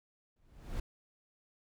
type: noise with exponential growth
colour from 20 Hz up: brown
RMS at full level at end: -34 dBFS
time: 0.36-0.8 s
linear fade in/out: 5 ms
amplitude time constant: 95 ms
effects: none